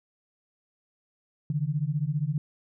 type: beating tone pair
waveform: sine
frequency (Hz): 141.3 / 156.3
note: C#3 / D#3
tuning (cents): +34 / +8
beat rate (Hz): 15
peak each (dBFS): -28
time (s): 1.5-2.38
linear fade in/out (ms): 2
effects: none